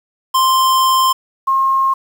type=tone pair in turn; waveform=square / sine; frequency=1047 / 1072.1 Hz; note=C6 / C6; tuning=+1 / +42 cents; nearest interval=unison; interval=41 cents; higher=second; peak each=-11 dBFS; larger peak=neither; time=0.34-1.13 / 1.47-1.94 s; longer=first; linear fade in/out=10 ms; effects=7-bit